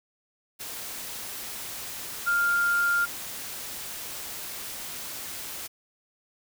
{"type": "tone in noise", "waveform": "sine", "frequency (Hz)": 1400, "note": "F6", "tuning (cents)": 4, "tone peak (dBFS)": -21, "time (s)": [2.26, 3.06], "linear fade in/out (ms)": 20, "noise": "white", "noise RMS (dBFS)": -37, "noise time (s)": [0.59, 5.68], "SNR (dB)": 13, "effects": []}